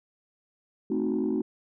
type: chord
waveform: sine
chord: A diminished seventh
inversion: none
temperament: equal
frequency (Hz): 220 / 261.6 / 311.1 / 370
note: A3 / C4 / Eb4 / Gb4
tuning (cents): 0 / 0 / 0 / 0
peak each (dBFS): -29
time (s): 0.9-1.42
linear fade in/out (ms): 5
effects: tanh soft clip ceiling -19 dBFS